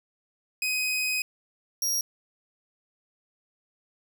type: tone pair in turn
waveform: sawtooth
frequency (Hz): 2512 / 5639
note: D#7 / F8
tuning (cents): +16 / +16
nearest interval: octave + major second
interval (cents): 1400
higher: second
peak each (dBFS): -22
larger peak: neither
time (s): 0.62-1.22 / 1.82-2.01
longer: first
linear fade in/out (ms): 2
effects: none